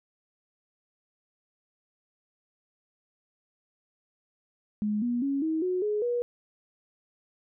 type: tone with pitch steps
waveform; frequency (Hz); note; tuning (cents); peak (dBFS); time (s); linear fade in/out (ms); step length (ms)
sine; 210 / 241.2 / 277.1 / 318.3 / 365.6 / 420 / 482.5; G#3 / B3 / C#4 / D#4 / F#4 / G#4 / B4; +19 / -41 / -1 / +39 / -21 / +19 / -40; -25; 4.82-6.22; 0; 200
effects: none